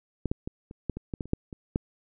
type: clicks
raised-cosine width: 3 ms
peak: -15 / -14 / -20 / -29 / -15 / -22 / -19 / -18 / -30 / -11 / -26 / -12 dBFS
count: 12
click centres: 0.257 / 0.315 / 0.475 / 0.711 / 0.897 / 0.97 / 1.138 / 1.208 / 1.256 / 1.334 / 1.528 / 1.759 s
effects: none